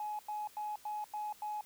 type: tone bursts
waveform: sine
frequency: 843 Hz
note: G#5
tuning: 26 cents sharp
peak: -35 dBFS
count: 6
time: 0-1.61 s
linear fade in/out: 2 ms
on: 190 ms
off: 94 ms
effects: tanh soft clip ceiling -32 dBFS + white hiss -60 dBFS RMS until 1.65 s